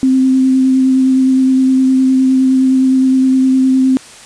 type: tone with vibrato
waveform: sine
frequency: 261.6 Hz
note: C4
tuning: in tune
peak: -7 dBFS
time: 0.03-3.97 s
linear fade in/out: 0 ms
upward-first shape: sine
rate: 9.7 Hz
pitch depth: 13 cents each way
effects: white hiss -36 dBFS RMS until 4.25 s + resampled to 22050 Hz